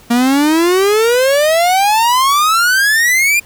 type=exponential sweep; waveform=45% pulse; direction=up; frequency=233.1 to 2439 Hz; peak=-9 dBFS; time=0.1-3.4 s; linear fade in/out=10 ms; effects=pink hiss -43 dBFS RMS until 3.45 s